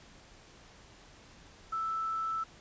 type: tone with quantisation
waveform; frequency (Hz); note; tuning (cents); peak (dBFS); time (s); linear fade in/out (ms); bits
sine; 1318.5; E6; 0; -31; 1.72-2.44; 10; 9
effects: pink hiss -56 dBFS RMS until 2.6 s + resampled to 16000 Hz